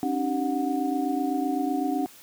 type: tone cluster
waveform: sine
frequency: 272.4 / 300.3 / 385.8 / 731 Hz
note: C#4 / D4 / G4 / F#5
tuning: -30 / +39 / -28 / -21 cents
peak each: -27 / -28 / -35 / -30 dBFS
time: 0.03-2.06 s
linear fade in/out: 0 ms
effects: white hiss -50 dBFS RMS until 2.22 s + high-pass 100 Hz 12 dB/octave